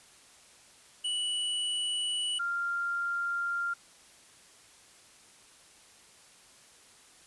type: tone pair in turn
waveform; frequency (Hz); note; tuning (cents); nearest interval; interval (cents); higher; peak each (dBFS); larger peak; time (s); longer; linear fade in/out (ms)
square / sine; 2950 / 1392.2; F#7 / F6; -6 / -6; octave + minor second; 1300; first; -30 / -29; second; 1.04-2.39 / 2.39-3.74; neither; 10
effects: white hiss -57 dBFS RMS until 7.26 s + resampled to 24000 Hz